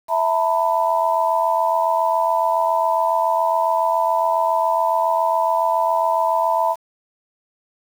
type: chord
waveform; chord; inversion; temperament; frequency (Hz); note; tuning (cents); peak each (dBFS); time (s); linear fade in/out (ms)
sine; E suspended fourth; none; equal with one note detuned; 659.3 / 900.6 / 987.8; E5 / A5 / B5; 0 / +40 / 0; -20; 0.08-6.76; 50
effects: 7-bit